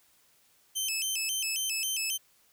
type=tone with vibrato; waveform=15% pulse; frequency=2843 Hz; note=F7; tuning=30 cents sharp; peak=-22 dBFS; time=0.75-2.18 s; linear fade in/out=20 ms; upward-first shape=square; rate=3.7 Hz; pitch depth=150 cents each way; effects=white hiss -65 dBFS RMS until 2.52 s